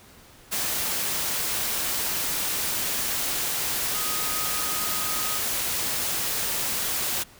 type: tone in noise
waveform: sine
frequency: 1252 Hz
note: D#6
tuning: 10 cents sharp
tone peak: -35 dBFS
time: 3.93-5.39 s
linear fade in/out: 20 ms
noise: white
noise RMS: -27 dBFS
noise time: 0.51-7.24 s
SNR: -11 dB
effects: pink hiss -51 dBFS RMS until 7.39 s